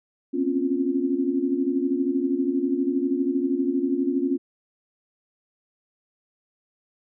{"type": "tone cluster", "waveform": "sine", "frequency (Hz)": [242.4, 263.2, 275.7, 350.5], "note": ["B3", "C4", "C#4", "F4"], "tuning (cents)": [-32, 10, -9, 6], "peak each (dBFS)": [-33, -26, -24, -27], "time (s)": [0.33, 4.38], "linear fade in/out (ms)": 20, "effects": []}